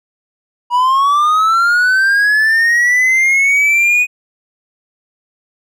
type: linear sweep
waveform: triangle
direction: up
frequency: 960 to 2489 Hz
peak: -7 dBFS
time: 0.7-4.07 s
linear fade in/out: 50 ms
effects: none